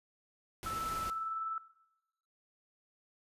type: noise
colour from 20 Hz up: pink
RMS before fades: -44 dBFS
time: 0.63-1.1 s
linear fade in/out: 0 ms
type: tone with tremolo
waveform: sine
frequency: 1318.5 Hz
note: E6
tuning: in tune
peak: -34 dBFS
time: 0.66-1.58 s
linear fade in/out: 2 ms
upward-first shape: sine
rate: 20 Hz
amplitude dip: 35%
effects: noise-tail reverb RT60 0.9 s tail -17 dB re dry + resampled to 32000 Hz